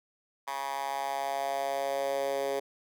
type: tone with high-pass filter sweep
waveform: 10% pulse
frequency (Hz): 138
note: C#3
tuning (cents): -7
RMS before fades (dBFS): -32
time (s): 0.47-2.6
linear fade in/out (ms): 10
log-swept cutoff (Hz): 1000 to 460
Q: 3.8
effects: none